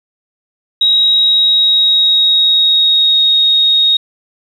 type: tone with pitch glide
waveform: sine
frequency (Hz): 3813 to 3745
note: A#7 to A#7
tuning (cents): +38 to +7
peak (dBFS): -7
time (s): 0.81-3.97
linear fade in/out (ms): 5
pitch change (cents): -31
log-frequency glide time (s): 1.1-3.36
effects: 7-bit